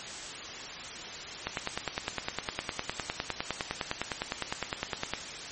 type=click train; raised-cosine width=0.3 ms; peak=-13 dBFS; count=37; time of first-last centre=1.47-5.136 s; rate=9.82 Hz; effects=white hiss -40 dBFS RMS until 5.51 s + MP3 32 kbps